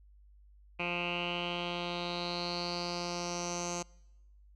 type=tone with low-pass filter sweep; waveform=10% pulse; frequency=174.61 Hz; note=F3; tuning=in tune; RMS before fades=-36 dBFS; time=0.79-3.83 s; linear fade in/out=10 ms; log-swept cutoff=2500 to 6600 Hz; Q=6.7; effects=noise-tail reverb RT60 1.0 s tail -26 dB re dry + added 50 Hz sine -56 dBFS peak until 4.55 s